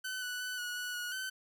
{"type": "tone with pitch steps", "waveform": "sawtooth", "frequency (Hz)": [1516, 1481, 1498, 1461, 1473, 1455, 1526], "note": ["F#6", "F#6", "F#6", "F#6", "F#6", "F#6", "G6"], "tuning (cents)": [42, 1, 21, -22, -8, -29, -47], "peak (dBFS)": -33, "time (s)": [0.04, 1.3], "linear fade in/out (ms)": 10, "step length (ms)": 180, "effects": []}